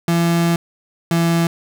35% pulse tone pair in turn, 169.2 / 167.84 Hz, E3 / E3, +45 / +31 cents, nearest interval unison, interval 14 cents, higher first, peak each -12 dBFS, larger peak neither, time 0.08-0.56 / 1.11-1.47 s, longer first, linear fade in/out 2 ms, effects none

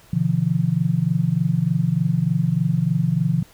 sine chord, B diminished, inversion none, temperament equal with one note detuned, 123.47 / 146.83 / 170.13 Hz, B2 / D3 / F3, 0 / 0 / -45 cents, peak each -24 / -21 / -20 dBFS, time 0.13-3.43 s, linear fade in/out 5 ms, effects pink hiss -51 dBFS RMS until 3.53 s

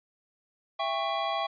square chord, C# diminished, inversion first, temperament just, 665.2 / 798.3 / 1108.7 Hz, E5 / G5 / C#6, +16 / +31 / 0 cents, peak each -33 dBFS, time 0.79-1.47 s, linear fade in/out 10 ms, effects resampled to 11025 Hz

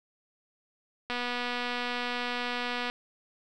click train, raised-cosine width 0.3 ms, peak -17 dBFS, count 440, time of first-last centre 1.1-2.899 s, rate 244 Hz, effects none

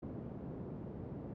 pink band-pass noise, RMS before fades -45 dBFS, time 0.02-1.34 s, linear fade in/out 10 ms, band 110 to 380 Hz, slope 12 dB/octave, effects none

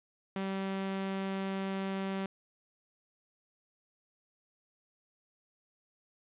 sawtooth tone, 193.2 Hz, G3, 25 cents flat, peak -29 dBFS, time 0.36-2.26 s, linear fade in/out 2 ms, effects resampled to 8000 Hz + 10-bit

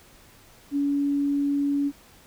sine tone, 283.7 Hz, C#4, 40 cents sharp, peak -21 dBFS, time 0.71-1.92 s, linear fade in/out 50 ms, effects pink hiss -53 dBFS RMS until 2.26 s

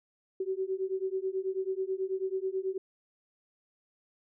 sine beating tone pair, 375.6 / 384.8 Hz, F#4 / G4, +26 / -32 cents, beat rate 9.2 Hz, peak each -33 / -33 dBFS, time 0.4-2.78 s, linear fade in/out 5 ms, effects none

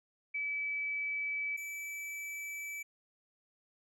sine / square tone pair in turn, 2298 / 2308 Hz, D7 / D7, -38 / -31 cents, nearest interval unison, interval 7 cents, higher second, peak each -33 / -40 dBFS, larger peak first, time 0.34-1.57 / 1.57-2.83 s, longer second, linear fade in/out 10 ms, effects none

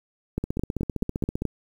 two click trains, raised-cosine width 3 ms, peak -12 / -14 dBFS, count 6 / 16, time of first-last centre 0.38-1.453 / 0.44-1.42 s, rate 4.66 / 15.3 Hz, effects 8-bit

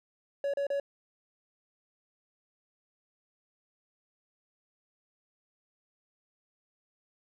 triangle tone bursts, 562 Hz, C#5, 24 cents sharp, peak -26 dBFS, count 3, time 0.44-0.799 s, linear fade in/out 2 ms, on 97 ms, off 34 ms, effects none

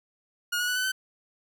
sawtooth tone with pitch steps, 1436 / 1458.6 / 1481.5 / 1504.8 / 1528.4 Hz, F6 / F#6 / F#6 / F#6 / G6, +48 / -25 / +2 / +29 / -44 cents, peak -22 dBFS, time 0.52-0.92 s, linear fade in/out 10 ms, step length 80 ms, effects none

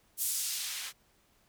blue noise with band-pass filter sweep, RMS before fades -35 dBFS, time 0.17-0.93 s, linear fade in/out 50 ms, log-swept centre 11000 to 1700 Hz, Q 0.78, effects pink hiss -68 dBFS RMS until 1.48 s

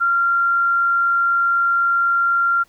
sine tone, 1382 Hz, F6, 19 cents flat, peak -14 dBFS, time 0-2.64 s, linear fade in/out 20 ms, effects pink hiss -57 dBFS RMS until 2.68 s

